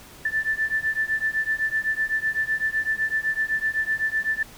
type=beating tone pair; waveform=sine; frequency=1760 / 1767.9 Hz; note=A6 / A6; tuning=0 / +8 cents; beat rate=7.9 Hz; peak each=-25 dBFS; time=0.25-4.43 s; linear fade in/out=5 ms; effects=pink hiss -46 dBFS RMS until 4.57 s